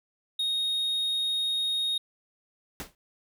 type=tone; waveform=triangle; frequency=3729 Hz; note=A#7; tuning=in tune; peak=-24 dBFS; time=0.39-1.98 s; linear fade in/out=5 ms
type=noise with exponential decay; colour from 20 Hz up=pink; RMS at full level=-33 dBFS; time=2.8-2.95 s; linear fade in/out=1 ms; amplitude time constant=31 ms
effects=none